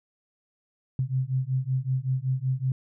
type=beating tone pair; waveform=sine; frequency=128 / 133.3 Hz; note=C3 / C3; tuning=-38 / +33 cents; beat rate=5.3 Hz; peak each=-27 dBFS; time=0.99-2.72 s; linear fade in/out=2 ms; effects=none